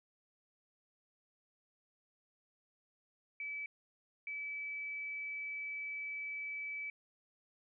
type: tone bursts at uneven times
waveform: sine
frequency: 2300 Hz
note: D7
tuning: 37 cents flat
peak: -39 dBFS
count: 2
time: 3.4-3.66 / 4.27-6.9 s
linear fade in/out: 2 ms
effects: none

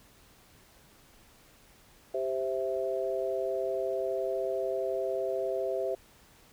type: chord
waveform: sine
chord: C major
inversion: second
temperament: equal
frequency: 392 / 523.3 / 659.3 Hz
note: G4 / C5 / E5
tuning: 0 / 0 / 0 cents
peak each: -33 dBFS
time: 2.14-5.95 s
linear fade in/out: 5 ms
effects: pink hiss -59 dBFS RMS until 6.52 s

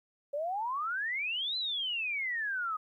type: exponential two-way sweep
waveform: sine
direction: up then down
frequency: 554.4 to 4098 to 1236 Hz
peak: -31 dBFS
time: 0.33-2.77 s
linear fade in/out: 10 ms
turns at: 1.57 s
effects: 12-bit

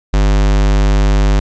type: tone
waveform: square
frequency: 50 Hz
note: G1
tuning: 35 cents sharp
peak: -9 dBFS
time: 0.13-1.4 s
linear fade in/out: 10 ms
effects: resampled to 16000 Hz + 8-bit

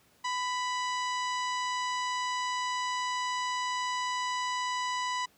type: harmonic tone with a mistuned harmonic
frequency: 987.8 Hz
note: B5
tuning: in tune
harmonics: 1 / 2 / 3 / 4 / 5 / 6 / 7 / 8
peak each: -31 / -37 / -41 / -43 / -45 / -47 / -48 / -49 dBFS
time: 0.24-5.26 s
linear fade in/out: 10 ms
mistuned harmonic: 1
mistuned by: +20 cents
effects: pink hiss -64 dBFS RMS until 5.37 s + high-pass 100 Hz 12 dB/octave

